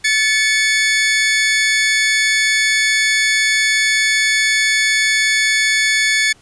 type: tone pair together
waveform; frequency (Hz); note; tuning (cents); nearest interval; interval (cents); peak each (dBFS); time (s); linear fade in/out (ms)
sawtooth; 1739.3 / 2222; A6 / C#7; -20 / +4; major third; 424; -12; 0.04-6.33; 10
effects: pink hiss -50 dBFS RMS until 6.41 s + resampled to 22050 Hz